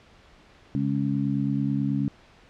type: harmonic tone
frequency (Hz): 69.3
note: C#2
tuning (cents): 0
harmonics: 2 / 3 / 4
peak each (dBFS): -27 / -27 / -27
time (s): 0.75-2.08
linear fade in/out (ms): 0
effects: pink hiss -54 dBFS RMS until 2.49 s + low-pass 4000 Hz 12 dB/octave